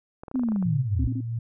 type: clicks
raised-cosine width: 1 ms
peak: -25 dBFS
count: 10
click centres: 0.235 / 0.282 / 0.314 / 0.357 / 0.395 / 0.435 / 0.487 / 0.52 / 0.561 / 0.626 s
type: linear sweep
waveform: sine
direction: down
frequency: 266.5 to 54.9 Hz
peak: -22 dBFS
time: 0.34-1.08 s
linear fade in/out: 10 ms
type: tone with tremolo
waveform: sine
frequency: 115.6 Hz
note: A#2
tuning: 14 cents flat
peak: -25 dBFS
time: 0.65-1.39 s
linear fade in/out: 5 ms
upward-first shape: sine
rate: 3 Hz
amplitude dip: 35%
type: tone bursts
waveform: sine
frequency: 261.6 Hz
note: C4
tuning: in tune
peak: -28 dBFS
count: 3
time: 0.99-1.208 s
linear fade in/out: 5 ms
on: 56 ms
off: 25 ms
effects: none